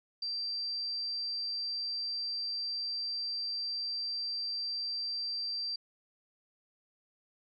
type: tone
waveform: sine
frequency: 4699 Hz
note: D8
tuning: in tune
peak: -33 dBFS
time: 0.22-5.76 s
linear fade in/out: 5 ms
effects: none